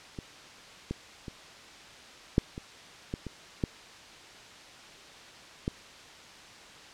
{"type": "clicks", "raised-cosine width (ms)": 3, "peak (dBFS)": [-24, -19, -26, -8, -25, -19, -24, -14, -16], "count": 9, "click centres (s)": [0.188, 0.91, 1.282, 2.381, 2.579, 3.139, 3.267, 3.638, 5.679], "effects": ["white hiss -49 dBFS RMS until 6.93 s", "low-pass 5000 Hz 12 dB/octave"]}